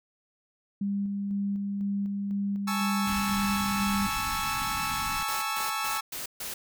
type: tone with tremolo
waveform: sine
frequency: 200.1 Hz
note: G3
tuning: 36 cents sharp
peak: -26 dBFS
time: 0.81-4.07 s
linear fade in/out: 5 ms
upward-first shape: square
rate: 2 Hz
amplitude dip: 25%
type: chord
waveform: sawtooth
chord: A major seventh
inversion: third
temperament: equal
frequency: 830.6 / 880 / 1108.7 / 1318.5 Hz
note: G#5 / A5 / C#6 / E6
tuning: 0 / 0 / 0 / 0 cents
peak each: -33 / -33 / -31 / -28 dBFS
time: 2.67-6.01 s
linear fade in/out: 10 ms
type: band-stop noise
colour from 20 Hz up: pink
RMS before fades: -37 dBFS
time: 3.07-5.23 s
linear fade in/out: 2 ms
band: 300 to 910 Hz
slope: 96 dB/octave
type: noise bursts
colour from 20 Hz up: white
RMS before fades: -36 dBFS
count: 5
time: 5.28-6.54 s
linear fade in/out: 5 ms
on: 140 ms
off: 140 ms
effects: none